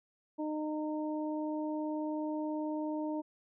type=harmonic tone; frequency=306.2 Hz; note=D#4; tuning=28 cents flat; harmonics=1 / 2 / 3; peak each=-34 / -40 / -43 dBFS; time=0.38-3.22 s; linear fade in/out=20 ms; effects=none